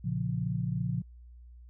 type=chord; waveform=sine; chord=Bb minor; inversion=none; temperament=just; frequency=116.54 / 139.85 / 174.81 Hz; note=Bb2 / Db3 / F3; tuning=0 / +16 / +2 cents; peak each=-33 dBFS; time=0.04-1.02 s; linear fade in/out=10 ms; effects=added 60 Hz sine -48 dBFS peak until 1.69 s